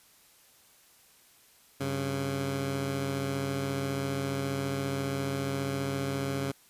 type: tone pair together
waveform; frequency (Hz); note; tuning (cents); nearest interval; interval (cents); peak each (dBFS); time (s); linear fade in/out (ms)
15% pulse; 96.4 / 137.25; G2 / C#3; -28 / -17; tritone; 611; -32 / -24; 1.8-6.52; 10
effects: white hiss -60 dBFS RMS until 6.69 s + resampled to 32000 Hz